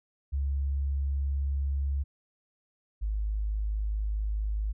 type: tone pair in turn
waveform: sine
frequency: 69.3 / 52.31 Hz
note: C#2 / G#1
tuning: 0 / +13 cents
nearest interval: perfect fourth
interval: 487 cents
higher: first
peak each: -26 / -27 dBFS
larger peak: first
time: 0.32-2.04 / 3.01-4.73 s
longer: neither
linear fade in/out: 20 ms
effects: none